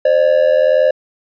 triangle ring-modulated tone, 564 Hz, C#5, 30 cents sharp, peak -4 dBFS, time 0.05-0.91 s, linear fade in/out 5 ms, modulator 40.7 Hz, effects resampled to 11025 Hz

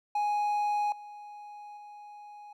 triangle tone with level steps, 830.6 Hz, G#5, in tune, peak -24 / -41 / -43 dBFS, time 0.15-2.53 s, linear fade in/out 5 ms, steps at 0.92 / 1.77 s, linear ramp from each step 2 ms, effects none

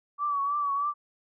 sine tone with vibrato, 1145 Hz, D6, 44 cents flat, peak -25 dBFS, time 0.18-0.94 s, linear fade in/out 50 ms, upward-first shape triangle, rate 3.2 Hz, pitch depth 60 cents each way, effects none

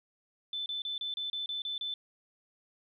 sine tone bursts, 3520 Hz, A7, in tune, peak -33 dBFS, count 9, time 0.53-1.94 s, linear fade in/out 2 ms, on 130 ms, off 30 ms, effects 12-bit

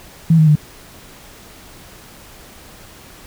sine tone with pitch steps, 163.2 / 156.73 / 150.52 Hz, E3 / D#3 / D3, -17 / +13 / +43 cents, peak -7 dBFS, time 0.3-0.555 s, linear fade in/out 5 ms, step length 85 ms, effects pink hiss -41 dBFS RMS until 3.26 s

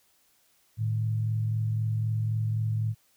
sine tone pair together, 110.13 / 154 Hz, A2 / D#3, +2 / -17 cents, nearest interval tritone, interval 581 cents, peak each -25 / -36 dBFS, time 0.77-2.95 s, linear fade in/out 50 ms, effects white hiss -66 dBFS RMS until 3.16 s

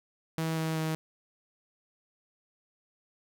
sawtooth tone with pitch steps, 161.5 / 160.11 / 158.73 Hz, E3 / D#3 / D#3, -35 / +50 / +35 cents, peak -25 dBFS, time 0.38-0.95 s, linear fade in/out 0 ms, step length 190 ms, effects none

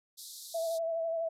pink band-pass noise, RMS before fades -47 dBFS, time 0.17-0.79 s, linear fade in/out 20 ms, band 3600 to 14000 Hz, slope 96 dB/octave
sine tone with vibrato, 659.3 Hz, E5, in tune, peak -30 dBFS, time 0.54-1.29 s, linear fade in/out 10 ms, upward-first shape sine, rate 12 Hz, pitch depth 28 cents each way
effects none

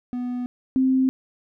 triangle / sine tone pair in turn, 246.9 / 261.6 Hz, B3 / C4, 0 / 0 cents, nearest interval minor second, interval 100 cents, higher second, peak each -23 / -16 dBFS, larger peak second, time 0.13-0.46 / 0.76-1.09 s, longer neither, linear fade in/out 0 ms, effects none

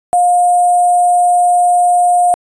sine tone with sample-and-hold, 710 Hz, F5, 28 cents sharp, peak -7 dBFS, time 0.13-2.34 s, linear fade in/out 0 ms, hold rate 8820 Hz, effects resampled to 22050 Hz

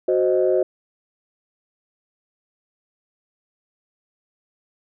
sine chord, C diminished, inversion second, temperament equal, 370 / 523.3 / 622.3 Hz, Gb4 / C5 / Eb5, 0 / 0 / 0 cents, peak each -18 / -20 / -21 dBFS, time 0.08-0.63 s, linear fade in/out 5 ms, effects tanh soft clip ceiling -7 dBFS

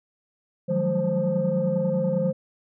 sine tone cluster, 154.7 / 179.5 / 189.6 / 211.7 / 525 Hz, D#3 / F3 / F#3 / G#3 / C5, -10 / +48 / +43 / +33 / +6 cents, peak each -28 / -25 / -30 / -30 / -23 dBFS, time 0.68-2.33 s, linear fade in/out 20 ms, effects tanh soft clip ceiling -15 dBFS

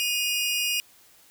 sawtooth tone pair together, 2479 / 2843 Hz, D#7 / F7, -7 / +30 cents, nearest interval major second, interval 237 cents, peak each -24 / -23 dBFS, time 0-0.8 s, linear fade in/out 0 ms, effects white hiss -56 dBFS RMS until 1.3 s

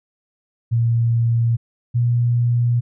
sine tone pair in turn, 116.54 / 119.95 Hz, A#2 / A#2, 0 / +50 cents, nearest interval unison, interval 50 cents, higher second, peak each -14 dBFS, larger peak neither, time 0.71-1.57 / 1.94-2.81 s, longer second, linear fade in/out 20 ms, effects none

